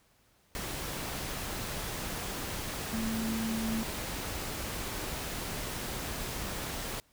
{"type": "tone in noise", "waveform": "sine", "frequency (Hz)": 223.7, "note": "A3", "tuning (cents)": 29, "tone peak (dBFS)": -31, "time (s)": [2.93, 3.83], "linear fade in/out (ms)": 0, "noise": "pink", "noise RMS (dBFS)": -37, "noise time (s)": [0.55, 7], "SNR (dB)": 3, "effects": ["pink hiss -67 dBFS RMS until 7.12 s"]}